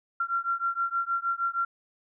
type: beating tone pair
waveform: sine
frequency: 1369 / 1375.4 Hz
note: F6 / F6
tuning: -35 / -27 cents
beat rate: 6.4 Hz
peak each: -29 dBFS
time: 0.2-1.65 s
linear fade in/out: 5 ms
effects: none